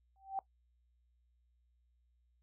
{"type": "tone with exponential growth", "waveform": "sine", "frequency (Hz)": 776, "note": "G5", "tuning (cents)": -18, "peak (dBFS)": -31, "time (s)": [0.16, 0.39], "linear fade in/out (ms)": 1, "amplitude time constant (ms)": 48, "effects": ["noise-tail reverb RT60 0.1 s tail -18 dB re dry", "added 60 Hz sine -70 dBFS peak until 2.42 s"]}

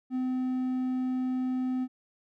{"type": "tone", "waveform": "triangle", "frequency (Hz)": 255.8, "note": "C4", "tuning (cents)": -39, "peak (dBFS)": -25, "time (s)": [0.1, 1.88], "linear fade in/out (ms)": 50, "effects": []}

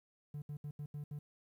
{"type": "tone bursts at uneven times", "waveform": "triangle", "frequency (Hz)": 146.83, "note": "D3", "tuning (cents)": 0, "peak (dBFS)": -38, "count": 6, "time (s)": [[0.34, 0.42], [0.49, 0.57], [0.64, 0.71], [0.79, 0.86], [0.94, 1.04], [1.11, 1.19]], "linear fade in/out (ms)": 5, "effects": ["tanh soft clip ceiling -34 dBFS", "12-bit"]}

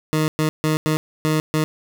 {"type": "tone bursts at uneven times", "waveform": "20% pulse", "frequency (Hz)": 155.56, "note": "D#3", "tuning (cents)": 0, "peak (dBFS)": -12, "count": 6, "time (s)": [[0.13, 0.28], [0.39, 0.49], [0.64, 0.77], [0.86, 0.97], [1.25, 1.4], [1.54, 1.64]], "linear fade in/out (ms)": 0, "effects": []}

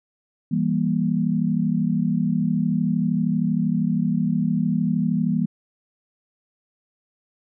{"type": "chord", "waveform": "sine", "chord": "E diminished", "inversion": "none", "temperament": "just", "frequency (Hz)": [164.81, 197.78, 237.3], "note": ["E3", "G3", "Bb3"], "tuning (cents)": [0, 16, 31], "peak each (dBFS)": -23, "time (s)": [0.51, 5.46], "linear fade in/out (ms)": 10, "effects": []}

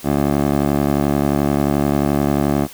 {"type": "tone with band-pass filter", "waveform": "15% pulse", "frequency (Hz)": 71.4, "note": "D2", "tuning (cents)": -48, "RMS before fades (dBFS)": -17, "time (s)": [0.03, 2.68], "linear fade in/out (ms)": 50, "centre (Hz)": 430, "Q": 0.92, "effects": ["white hiss -39 dBFS RMS until 2.73 s"]}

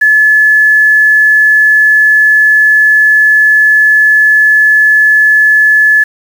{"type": "tone with quantisation", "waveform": "sine", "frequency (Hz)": 1720, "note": "A6", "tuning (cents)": -40, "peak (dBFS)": -3, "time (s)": [0.01, 6.04], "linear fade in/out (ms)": 10, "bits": 5, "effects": []}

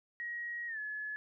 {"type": "tone with pitch glide", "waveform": "sine", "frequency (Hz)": [1896, 1708.8], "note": ["A#6", "G#6"], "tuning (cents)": [29, 49], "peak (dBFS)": -37, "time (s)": [0.2, 1.16], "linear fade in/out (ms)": 0, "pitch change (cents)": -180, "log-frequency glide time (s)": [0.67, 0.79], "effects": []}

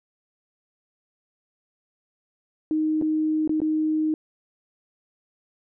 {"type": "tone with dropouts", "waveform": "sine", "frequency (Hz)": 311.1, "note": "D#4", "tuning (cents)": 0, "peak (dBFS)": -20, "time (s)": [2.71, 4.14], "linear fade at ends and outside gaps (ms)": 1, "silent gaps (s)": [[3.014, 3.022], [3.476, 3.494], [3.603, 3.617]], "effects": []}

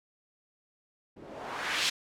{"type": "noise with low-pass filter sweep", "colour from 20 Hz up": "blue", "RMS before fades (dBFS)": -34, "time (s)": [1.16, 1.9], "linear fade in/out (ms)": 10, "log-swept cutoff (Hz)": [270, 4100], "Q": 1.2, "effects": []}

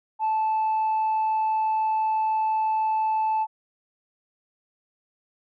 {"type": "tone", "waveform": "sine", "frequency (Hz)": 874, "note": "A5", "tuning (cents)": -12, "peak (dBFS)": -19, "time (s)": [0.19, 3.47], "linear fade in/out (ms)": 50, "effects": ["tanh soft clip ceiling -19 dBFS"]}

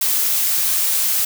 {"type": "noise", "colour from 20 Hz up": "blue", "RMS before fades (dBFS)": -18, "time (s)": [0.01, 1.25], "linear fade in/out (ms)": 5, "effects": []}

